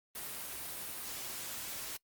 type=noise; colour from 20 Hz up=white; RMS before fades=-42 dBFS; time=0.15-1.97 s; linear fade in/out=5 ms; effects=noise-tail reverb RT60 0.1 s tail -23 dB re dry + Opus 32 kbps